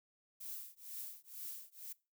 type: noise with tremolo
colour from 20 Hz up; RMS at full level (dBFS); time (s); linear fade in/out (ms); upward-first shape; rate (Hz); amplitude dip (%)
violet; -44; 0.4-1.93; 10; triangle; 2.1; 100
effects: noise-tail reverb RT60 0.3 s tail -22 dB re dry